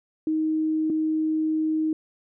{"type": "tone pair in turn", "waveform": "sine", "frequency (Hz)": [313.7, 313.7], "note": ["D#4", "D#4"], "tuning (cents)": [14, 14], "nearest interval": "unison", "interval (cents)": 0, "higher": "neither", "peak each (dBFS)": -21, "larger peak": "neither", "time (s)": [[0.27, 0.9], [0.9, 1.93]], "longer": "second", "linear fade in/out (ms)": 2, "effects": []}